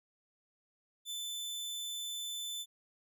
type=tone; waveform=sawtooth; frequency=3520 Hz; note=A7; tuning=in tune; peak=-35 dBFS; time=1.05-2.66 s; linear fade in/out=50 ms; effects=none